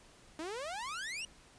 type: exponential sweep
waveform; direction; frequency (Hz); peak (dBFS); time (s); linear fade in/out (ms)
sawtooth; up; 301.5 to 2939; -35; 0.39-1.25; 2
effects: pink hiss -60 dBFS RMS until 1.58 s + resampled to 22050 Hz